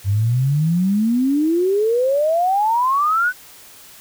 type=exponential sweep; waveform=sine; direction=up; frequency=95 to 1523 Hz; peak=-14 dBFS; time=0.04-3.33 s; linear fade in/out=50 ms; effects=white hiss -43 dBFS RMS until 4 s